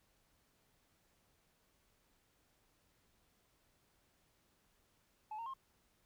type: tone with pitch steps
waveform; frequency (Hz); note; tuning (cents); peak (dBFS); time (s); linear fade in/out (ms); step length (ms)
sine; 858 / 919 / 1067; A5 / A#5 / C6; -44 / -25 / +34; -40; 5.31-5.538; 5; 76
effects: tanh soft clip ceiling -40 dBFS + pink hiss -75 dBFS RMS until 6.05 s